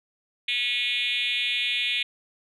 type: tone with frequency modulation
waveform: sine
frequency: 2940 Hz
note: F#7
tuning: 12 cents flat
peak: -22 dBFS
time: 0.48-2.03 s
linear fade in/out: 5 ms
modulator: 248 Hz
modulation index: 3.2
effects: tanh soft clip ceiling -19 dBFS